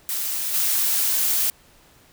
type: noise with level steps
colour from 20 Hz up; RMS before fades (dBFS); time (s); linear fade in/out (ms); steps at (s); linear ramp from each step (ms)
blue; -26 / -21; 0.09-1.5; 0; 0.54; 2
effects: pink hiss -54 dBFS RMS until 2.12 s